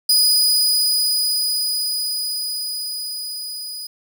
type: tone with level ramp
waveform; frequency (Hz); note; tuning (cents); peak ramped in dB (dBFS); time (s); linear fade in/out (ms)
sawtooth; 4958; D#8; -7; -9 to -26; 0.09-3.87; 5
effects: none